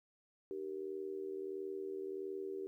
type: tone with amplitude modulation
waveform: sine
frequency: 387.3 Hz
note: G4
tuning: 21 cents flat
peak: -36 dBFS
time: 0.51-2.67 s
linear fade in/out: 0 ms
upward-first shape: sine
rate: 81.5 Hz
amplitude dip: 80%
effects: 13-bit